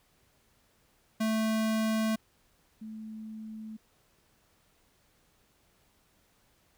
square / sine tone pair in turn, 220 / 218.4 Hz, A3 / A3, 0 / -13 cents, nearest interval unison, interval 13 cents, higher first, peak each -27 / -39 dBFS, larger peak first, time 1.2-2.16 / 2.81-3.77 s, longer neither, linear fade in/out 10 ms, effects pink hiss -68 dBFS RMS until 6.77 s

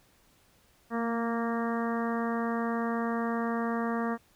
harmonic tone with a mistuned harmonic, 232 Hz, A#3, 8 cents flat, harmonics 1 / 2 / 3 / 4 / 5 / 6 / 7 / 8, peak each -30 / -35 / -37 / -40 / -37 / -44 / -43 / -43 dBFS, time 0.9-4.18 s, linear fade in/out 50 ms, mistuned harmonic 1, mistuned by -18 cents, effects pink hiss -64 dBFS RMS until 4.35 s

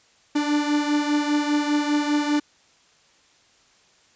45% pulse beating tone pair, 293.7 / 298.7 Hz, D4 / D4, 0 / +29 cents, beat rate 5 Hz, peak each -21 / -26 dBFS, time 0.35-2.4 s, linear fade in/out 10 ms, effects white hiss -58 dBFS RMS until 4.15 s + resampled to 16000 Hz

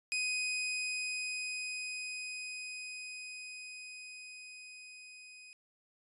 sawtooth tone with level ramp, 2500 Hz, D#7, 8 cents sharp, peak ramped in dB -28 to -48 dBFS, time 0.12-5.53 s, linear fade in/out 0 ms, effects resampled to 24000 Hz

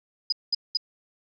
sine tone bursts, 4978 Hz, D#8, in tune, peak -20 dBFS, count 3, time 0.3-0.772 s, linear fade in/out 5 ms, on 24 ms, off 200 ms, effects none

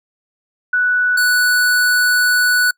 sine / square tone pair in turn, 1480 / 1480 Hz, F#6 / F#6, 0 / 0 cents, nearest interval unison, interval 0 cents, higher neither, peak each -12 dBFS, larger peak neither, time 0.73-1.17 / 1.17-2.71 s, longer second, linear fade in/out 5 ms, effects noise-tail reverb RT60 0.1 s tail -26 dB re dry

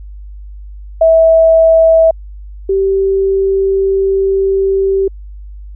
sine tone pair in turn, 651 / 388.2 Hz, E5 / G4, -22 / -17 cents, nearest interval major sixth, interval 895 cents, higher first, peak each -4 / -9 dBFS, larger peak first, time 1.01-2.11 / 2.69-5.08 s, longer second, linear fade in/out 5 ms, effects added 50 Hz sine -27 dBFS peak until 5.75 s

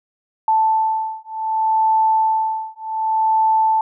sine beating tone pair, 880 / 880.66 Hz, A5 / A5, 0 / +1 cents, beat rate 0.66 Hz, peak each -18 dBFS, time 0.48-3.81 s, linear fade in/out 2 ms, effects none

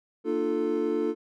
triangle chord, Bb major seventh, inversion none, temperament equal with one note detuned, 233.1 / 301.2 / 349.2 / 440 Hz, Bb3 / D4 / F4 / A4, 0 / +44 / 0 / 0 cents, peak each -32 / -28 / -28 / -26 dBFS, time 0.24-1.15 s, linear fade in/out 50 ms, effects none

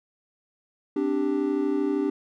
triangle chord, C suspended second, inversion none, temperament just, 261.6 / 294.3 / 392.4 Hz, C4 / D4 / G4, 0 / +4 / +2 cents, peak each -28 / -23 / -25 dBFS, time 0.96-2.1 s, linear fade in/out 5 ms, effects none

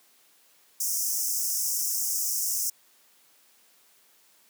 pink high-pass noise, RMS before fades -28 dBFS, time 0.8-2.7 s, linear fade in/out 5 ms, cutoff 5300 Hz, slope 96 dB/octave, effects white hiss -61 dBFS RMS until 4.49 s + high-pass 200 Hz 12 dB/octave

